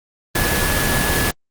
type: tone in noise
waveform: sine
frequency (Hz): 1700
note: G#6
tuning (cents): +40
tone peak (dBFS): -23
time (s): 0.35-1.31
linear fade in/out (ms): 5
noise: pink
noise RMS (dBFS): -18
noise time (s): 0.35-1.31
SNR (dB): -8
effects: Opus 32 kbps